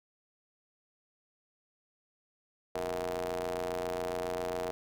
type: ring-modulated tone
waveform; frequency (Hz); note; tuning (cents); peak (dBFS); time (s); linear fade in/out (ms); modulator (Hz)
sawtooth; 87.31; F2; 0; -26; 2.75-4.71; 0; 554
effects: none